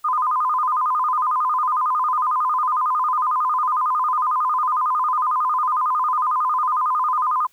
sine tone with vibrato, 1116 Hz, C#6, 11 cents sharp, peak -17 dBFS, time 0.04-7.47 s, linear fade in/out 10 ms, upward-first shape square, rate 11 Hz, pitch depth 160 cents each way, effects white hiss -59 dBFS RMS until 7.52 s

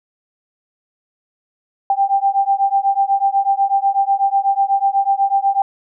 sine beating tone pair, 785 / 793.1 Hz, G5 / G5, +2 / +20 cents, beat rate 8.1 Hz, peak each -16 dBFS, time 1.9-5.62 s, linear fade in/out 2 ms, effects none

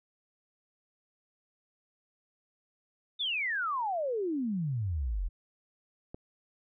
sine exponential sweep, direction down, 3657 to 38.89 Hz, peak -29 dBFS, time 3.19-5.29 s, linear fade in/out 20 ms
click, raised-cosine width 2 ms, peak -28 dBFS, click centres 6.145 s
effects none

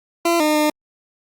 20% pulse tone with pitch steps, 339.7 / 304.3 / 302.3 Hz, F4 / D#4 / D#4, -48 / -38 / -50 cents, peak -10 dBFS, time 0.25-0.7 s, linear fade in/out 5 ms, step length 150 ms, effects Opus 48 kbps

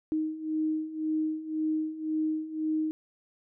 sine beating tone pair, 311.1 / 313 Hz, D#4 / D#4, 0 / +10 cents, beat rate 1.9 Hz, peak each -33 / -29 dBFS, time 0.12-2.91 s, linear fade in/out 0 ms, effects none

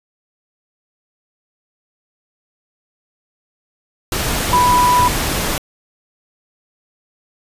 sine tone in noise, 987 Hz, B5, 1 cent flat, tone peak -10 dBFS, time 4.53-5.08 s, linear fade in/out 2 ms, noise pink, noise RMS -19 dBFS, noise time 4.12-5.58 s, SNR +6 dB, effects resampled to 32000 Hz

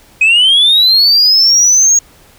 sine linear sweep, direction up, 2499 to 6645 Hz, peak -3 dBFS, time 0.21-1.99 s, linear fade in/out 5 ms, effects tanh soft clip ceiling -3 dBFS + pink hiss -44 dBFS RMS until 2.38 s

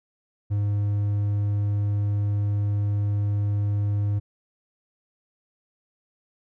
triangle tone, 102.5 Hz, G#2, 22 cents flat, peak -19 dBFS, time 0.5-4.2 s, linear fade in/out 20 ms, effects none

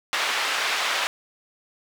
white band-pass noise, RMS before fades -25 dBFS, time 0.13-1.07 s, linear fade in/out 0 ms, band 740 to 3000 Hz, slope 12 dB/octave, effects none

